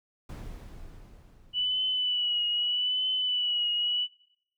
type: noise with exponential decay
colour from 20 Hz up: brown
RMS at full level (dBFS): -37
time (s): 0.29-2.82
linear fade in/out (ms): 5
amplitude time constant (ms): 550
type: tone with vibrato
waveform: sine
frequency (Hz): 2960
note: F#7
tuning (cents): 0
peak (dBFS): -25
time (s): 1.53-4.08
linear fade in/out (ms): 50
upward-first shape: triangle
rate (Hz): 0.8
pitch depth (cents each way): 48
effects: noise-tail reverb RT60 0.8 s tail -26 dB re dry